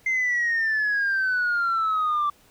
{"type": "exponential sweep", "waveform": "sine", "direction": "down", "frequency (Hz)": [2093, 1165], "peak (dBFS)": -19, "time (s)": [0.06, 2.3], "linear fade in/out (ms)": 5, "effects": ["tanh soft clip ceiling -18 dBFS", "pink hiss -57 dBFS RMS until 2.5 s"]}